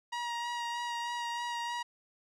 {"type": "tone with vibrato", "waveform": "sawtooth", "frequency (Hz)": 950, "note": "A#5", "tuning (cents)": 33, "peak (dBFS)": -30, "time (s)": [0.12, 1.83], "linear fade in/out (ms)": 10, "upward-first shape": "sine", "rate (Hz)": 3.2, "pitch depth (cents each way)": 16, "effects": ["low-pass 6000 Hz 12 dB/octave"]}